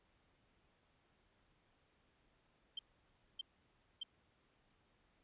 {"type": "tone bursts", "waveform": "sine", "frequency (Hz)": 3136, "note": "G7", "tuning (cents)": 0, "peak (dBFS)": -40, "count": 3, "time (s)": [2.77, 4.033], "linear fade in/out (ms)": 5, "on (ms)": 21, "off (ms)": 600, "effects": ["pink hiss -75 dBFS RMS until 5.23 s", "resampled to 8000 Hz"]}